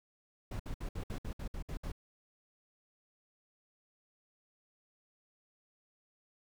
brown noise bursts, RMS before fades -39 dBFS, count 10, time 0.51-1.919 s, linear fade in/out 5 ms, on 86 ms, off 61 ms, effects none

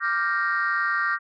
sine chord, G minor seventh, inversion second, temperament equal, 1174.7 / 1396.9 / 1568 / 1864.7 Hz, D6 / F6 / G6 / Bb6, 0 / 0 / 0 / 0 cents, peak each -26 dBFS, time 0-1.19 s, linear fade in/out 50 ms, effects tanh soft clip ceiling -15 dBFS

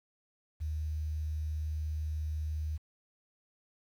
sine tone, 77.1 Hz, D#2, 15 cents flat, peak -32 dBFS, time 0.6-2.78 s, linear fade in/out 20 ms, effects 10-bit

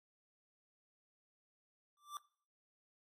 square tone with exponential growth, 1174.7 Hz, D6, in tune, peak -40 dBFS, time 1.97-2.17 s, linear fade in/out 1 ms, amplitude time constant 43 ms, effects noise-tail reverb RT60 0.5 s tail -21 dB re dry + AAC 48 kbps

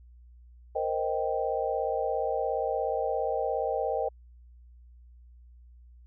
sine chord, C minor seventh, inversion third, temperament equal, 466.2 / 523.3 / 622.3 / 784 Hz, Bb4 / C5 / Eb5 / G5, 0 / 0 / 0 / 0 cents, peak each -32 dBFS, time 0.75-4.09 s, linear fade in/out 10 ms, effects added 60 Hz sine -50 dBFS peak until 6.06 s

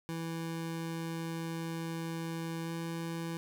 25% pulse tone with pitch glide, 164.81 to 166.15 Hz, E3 to E3, 0 to +14 cents, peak -32 dBFS, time 0.09-3.37 s, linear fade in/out 0 ms, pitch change +14 cents, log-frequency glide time 2.64-2.71 s, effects none

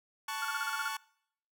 sawtooth chord, F# minor, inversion first, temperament equal with one note detuned, 880 / 1115.8 / 1480 Hz, A5 / C#6 / F#6, 0 / +11 / 0 cents, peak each -35 / -35 / -39 dBFS, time 0.28-0.97 s, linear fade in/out 5 ms
sine tone bursts, 1415 Hz, F6, 22 cents sharp, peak -32 dBFS, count 8, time 0.42-0.882 s, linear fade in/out 2 ms, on 28 ms, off 34 ms
effects noise-tail reverb RT60 0.7 s tail -24 dB re dry

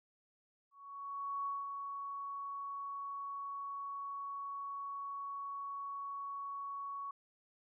sine tone with ADSR envelope, 1117 Hz, C#6, 13 cents sharp, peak -35 dBFS, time 0.71-7.11 s, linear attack 750 ms, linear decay 200 ms, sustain -5 dB, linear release 4 ms, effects none

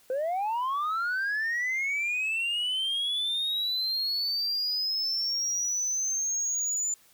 sine linear sweep, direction up, 498.4 to 7080 Hz, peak -24 dBFS, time 0.1-6.94 s, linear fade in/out 2 ms, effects tanh soft clip ceiling -25 dBFS + white hiss -60 dBFS RMS until 7.13 s

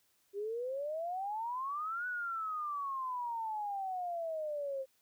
sine exponential two-way sweep, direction up then down, 392 to 1492 to 525 Hz, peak -35 dBFS, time 0.33-4.86 s, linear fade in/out 50 ms, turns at 2.07 s, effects white hiss -73 dBFS RMS until 5.01 s

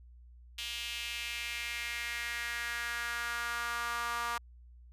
sawtooth tone with high-pass filter sweep, 236.6 Hz, A#3, 26 cents sharp, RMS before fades -37 dBFS, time 0.58-4.38 s, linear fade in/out 5 ms, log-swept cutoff 3000 to 1100 Hz, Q 3.2, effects added 60 Hz sine -52 dBFS peak until 4.92 s + resampled to 32000 Hz

